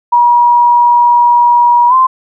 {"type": "tone with pitch glide", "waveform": "sine", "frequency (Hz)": [959, 1039.8], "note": ["A#5", "C6"], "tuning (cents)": [49, -11], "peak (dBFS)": -4, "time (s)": [0.12, 2.07], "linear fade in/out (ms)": 10, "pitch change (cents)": 140, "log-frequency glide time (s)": [1.88, 1.94], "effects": []}